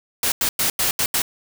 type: noise bursts at uneven times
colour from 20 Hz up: white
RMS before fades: -20 dBFS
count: 6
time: 0.23-0.32 / 0.41-0.49 / 0.59-0.7 / 0.79-0.91 / 0.99-1.06 / 1.14-1.22 s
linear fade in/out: 2 ms
effects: none